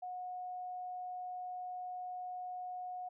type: tone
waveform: sine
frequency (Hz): 728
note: F#5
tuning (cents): -28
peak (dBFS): -40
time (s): 0.02-3.09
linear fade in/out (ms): 10
effects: none